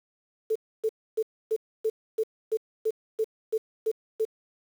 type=tone bursts; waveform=sine; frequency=440 Hz; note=A4; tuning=in tune; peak=-22 dBFS; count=12; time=0.5-4.252 s; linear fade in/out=10 ms; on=56 ms; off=280 ms; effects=8-bit